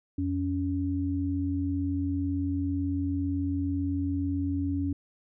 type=tone pair together; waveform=sine; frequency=87.3 / 279.9 Hz; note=F2 / C#4; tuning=0 / +17 cents; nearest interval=octave + minor sixth; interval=2017 cents; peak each=-30 / -28 dBFS; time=0.18-4.93 s; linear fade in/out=5 ms; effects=none